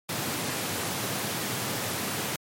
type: high-pass noise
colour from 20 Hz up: pink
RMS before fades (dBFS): -31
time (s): 0.09-2.36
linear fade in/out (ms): 2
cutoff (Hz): 100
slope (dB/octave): 48
effects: MP3 64 kbps